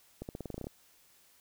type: accelerating click train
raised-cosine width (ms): 2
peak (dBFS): -26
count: 11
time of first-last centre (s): 0.22-0.669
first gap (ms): 69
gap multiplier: 0.9
effects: white hiss -64 dBFS RMS until 1.4 s